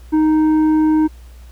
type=tone with tanh clipping; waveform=sine; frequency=310.8 Hz; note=D#4; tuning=2 cents flat; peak=-12 dBFS; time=0.12-1.08 s; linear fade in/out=20 ms; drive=7 dB; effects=added 60 Hz sine -36 dBFS peak until 1.51 s + pink hiss -51 dBFS RMS until 1.51 s